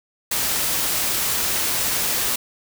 white noise, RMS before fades -22 dBFS, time 0.31-2.36 s, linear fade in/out 5 ms, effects none

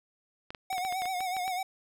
clicks, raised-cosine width 0.3 ms, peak -24 dBFS, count 11, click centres 0.505 / 0.548 / 0.729 / 0.781 / 0.85 / 0.925 / 1.02 / 1.056 / 1.206 / 1.367 / 1.479 s
square tone with vibrato, 740 Hz, F#5, in tune, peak -31 dBFS, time 0.7-1.63 s, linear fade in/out 5 ms, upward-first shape sine, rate 8 Hz, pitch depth 63 cents each way
effects none

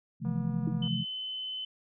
sine chord, F major seventh, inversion second, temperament just, 130.96 / 163.7 / 174.61 / 218.3 Hz, C3 / E3 / F3 / A3, +2 / -12 / 0 / -13 cents, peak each -34 dBFS, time 0.2-1.05 s, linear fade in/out 50 ms
click train, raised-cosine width 1 ms, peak -37 dBFS, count 152, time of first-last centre 0.25-0.877 s, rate 241 Hz
sine tone with exponential decay, 311.1 Hz, D#4, in tune, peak -29 dBFS, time 0.67-0.76 s, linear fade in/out 5 ms, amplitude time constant 18 ms
sine tone, 3039 Hz, F#7, 46 cents sharp, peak -34 dBFS, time 0.82-1.65 s, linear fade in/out 5 ms
effects none

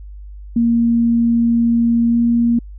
sine tone with pitch glide, 233.3 to 235.1 Hz, A#3 to A#3, +2 to +15 cents, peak -11 dBFS, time 0.56-2.59 s, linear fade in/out 5 ms, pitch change +13 cents, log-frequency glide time 2.09-2.17 s, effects added 50 Hz sine -31 dBFS peak until 2.78 s

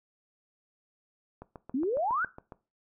click train, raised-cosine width 1 ms, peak -29 dBFS, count 9, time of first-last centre 1.42-2.522 s, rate 7.26 Hz
sine exponential sweep, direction up, 242.8 to 1584 Hz, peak -26 dBFS, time 1.74-2.25 s, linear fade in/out 5 ms
effects noise-tail reverb RT60 0.3 s tail -18 dB re dry

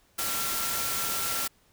sine tone in noise, 1362 Hz, F6, 44 cents flat, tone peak -37 dBFS, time 0.18-1.48 s, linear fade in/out 10 ms, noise white, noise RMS -30 dBFS, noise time 0.18-1.48 s, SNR -10 dB, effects pink hiss -64 dBFS RMS until 1.72 s

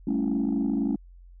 sine chord, A dominant seventh, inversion third, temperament equal, 196 / 220 / 277.2 / 329.6 Hz, G3 / A3 / C#4 / E4, 0 / 0 / 0 / 0 cents, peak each -30 / -26 / -25 / -31 dBFS, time 0.07-0.96 s, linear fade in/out 5 ms, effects tanh soft clip ceiling -18 dBFS + added 44 Hz sine -46 dBFS peak until 1.4 s

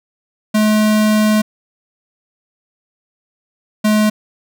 square tone pair in turn, 214 / 213.2 Hz, A3 / G#3, -48 / +46 cents, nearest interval unison, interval 6 cents, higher first, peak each -11 dBFS, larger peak neither, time 0.54-1.42 / 3.84-4.1 s, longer first, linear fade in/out 10 ms, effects none

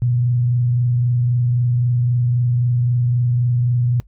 sine tone with frequency modulation, 121.9 Hz, B2, 22 cents flat, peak -14 dBFS, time 0.02-4 s, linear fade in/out 0 ms, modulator 23.8 Hz, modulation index 0.22, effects noise-tail reverb RT60 0.1 s tail -22 dB re dry + added 50 Hz sine -45 dBFS peak until 4.07 s

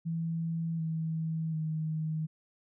sine tone with pitch steps, 164.81 / 160.95 / 157.19 Hz, E3 / E3 / D#3, 0 / -41 / +18 cents, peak -30 dBFS, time 0.05-2.27 s, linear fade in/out 20 ms, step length 740 ms, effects none

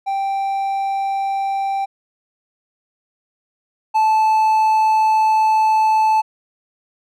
triangle tone pair in turn, 784 / 872.7 Hz, G5 / A5, 0 / -14 cents, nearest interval major second, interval 186 cents, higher second, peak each -16 / -10 dBFS, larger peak second, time 0.06-1.86 / 3.94-6.22 s, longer second, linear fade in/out 20 ms, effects none

